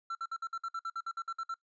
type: tone bursts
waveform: triangle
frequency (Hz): 1349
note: E6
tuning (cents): +40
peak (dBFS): -32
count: 14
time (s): 0.1-1.542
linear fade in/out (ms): 5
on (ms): 51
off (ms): 56
effects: noise-tail reverb RT60 0.1 s tail -20 dB re dry + resampled to 16000 Hz